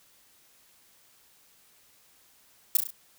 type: noise with echo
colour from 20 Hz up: violet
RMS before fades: -20 dBFS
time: 2.75-2.77 s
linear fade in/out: 2 ms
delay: 34 ms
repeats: 4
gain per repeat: -5 dB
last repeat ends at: 2.906 s
effects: white hiss -61 dBFS RMS until 3.18 s